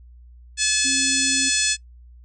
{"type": "harmonic tone", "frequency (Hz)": 860, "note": "A5", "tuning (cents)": -40, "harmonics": [2, 3, 4, 5, 6, 7, 8, 9, 10], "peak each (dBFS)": [-27, -27, -27, -27, -27, -27, -27, -27, -27], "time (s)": [0.57, 1.77], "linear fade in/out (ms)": 50}
{"type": "tone", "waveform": "sine", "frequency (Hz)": 268.8, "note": "C4", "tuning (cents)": 47, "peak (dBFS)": -28, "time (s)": [0.84, 1.5], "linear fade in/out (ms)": 20}
{"effects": ["noise-tail reverb RT60 0.1 s tail -21 dB re dry", "added 60 Hz sine -43 dBFS peak until 2.24 s"]}